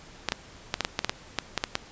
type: clicks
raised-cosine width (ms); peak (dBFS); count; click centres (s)
0.2; -7; 12; 0.287 / 0.321 / 0.741 / 0.807 / 0.849 / 0.991 / 1.046 / 1.095 / 1.387 / 1.577 / 1.639 / 1.754
effects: pink hiss -49 dBFS RMS until 1.91 s + resampled to 16000 Hz